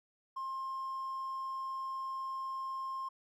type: tone with hard clipping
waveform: triangle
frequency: 1062 Hz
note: C6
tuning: 25 cents sharp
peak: -37 dBFS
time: 0.36-3.09 s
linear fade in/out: 10 ms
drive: 4 dB
effects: none